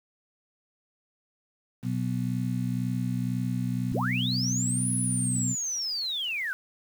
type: harmonic tone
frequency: 62 Hz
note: B1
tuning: 7 cents sharp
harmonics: 2 / 3 / 4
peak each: -29 / -31 / -32 dBFS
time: 1.82-5.56 s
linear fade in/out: 50 ms
type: linear two-way sweep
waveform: sine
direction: up then down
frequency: 46.25 to 10450 to 1452 Hz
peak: -28 dBFS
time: 3.92-6.53 s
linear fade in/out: 0 ms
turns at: 4.93 s
effects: 8-bit